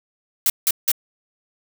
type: noise bursts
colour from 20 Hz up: blue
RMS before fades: -17 dBFS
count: 3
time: 0.46-0.917 s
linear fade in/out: 2 ms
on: 39 ms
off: 170 ms
effects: none